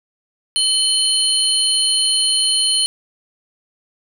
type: tone cluster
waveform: sine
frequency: 3032 / 4229 / 9520 Hz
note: F#7 / C8 / D9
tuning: +42 / +18 / +22 cents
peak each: -18 dBFS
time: 0.56-2.86 s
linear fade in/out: 0 ms
effects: tanh soft clip ceiling -4 dBFS + 7-bit